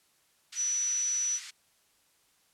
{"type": "band-pass noise", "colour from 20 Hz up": "white", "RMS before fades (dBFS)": -45, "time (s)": [0.52, 1.51], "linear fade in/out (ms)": 10, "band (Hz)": [1500, 7400], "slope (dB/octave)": 24}
{"type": "tone", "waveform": "sine", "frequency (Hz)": 5920, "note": "F#8", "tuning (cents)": 0, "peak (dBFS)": -27, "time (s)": [0.55, 1.4], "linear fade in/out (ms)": 50}
{"effects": ["white hiss -68 dBFS RMS until 2.53 s", "low-pass 12000 Hz 12 dB/octave"]}